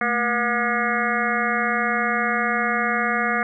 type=harmonic tone with a mistuned harmonic; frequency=239.9 Hz; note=A#3; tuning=50 cents sharp; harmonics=1 / 2 / 3 / 5 / 6 / 7 / 8 / 9; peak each=-28 / -30 / -27 / -26 / -27 / -27 / -29 / -28 dBFS; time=0.01-3.43 s; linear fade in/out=2 ms; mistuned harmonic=1; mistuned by=-140 cents; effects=none